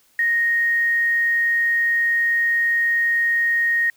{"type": "tone with quantisation", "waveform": "sine", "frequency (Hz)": 1864.7, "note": "A#6", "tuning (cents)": 0, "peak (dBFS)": -16, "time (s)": [0.19, 3.9], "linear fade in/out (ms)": 2, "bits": 7, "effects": ["white hiss -59 dBFS RMS until 3.96 s"]}